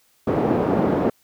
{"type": "band-pass noise", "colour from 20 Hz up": "pink", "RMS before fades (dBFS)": -20, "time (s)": [0.27, 1.1], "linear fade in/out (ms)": 5, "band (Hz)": [210, 590], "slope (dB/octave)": 12, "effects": ["white hiss -61 dBFS RMS until 1.23 s"]}